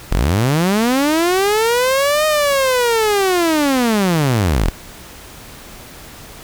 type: linear two-way sweep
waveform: sawtooth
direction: up then down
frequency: 31.74 to 622.3 to 31.74 Hz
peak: -9 dBFS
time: 0.11-4.7 s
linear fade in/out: 10 ms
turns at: 2.26 s
effects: pink hiss -37 dBFS RMS until 6.43 s